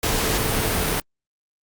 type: tone in noise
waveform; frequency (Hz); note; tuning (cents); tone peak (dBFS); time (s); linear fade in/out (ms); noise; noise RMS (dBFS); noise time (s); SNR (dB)
sine; 440; A4; 0; -32; 0.03-1; 2; pink; -22; 0.03-1; -13
effects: Opus 48 kbps